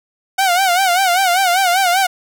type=tone with vibrato; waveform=sawtooth; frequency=738 Hz; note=F#5; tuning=5 cents flat; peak=-8 dBFS; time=0.38-2.07 s; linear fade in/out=10 ms; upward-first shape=sine; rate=5.1 Hz; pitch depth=110 cents each way; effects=none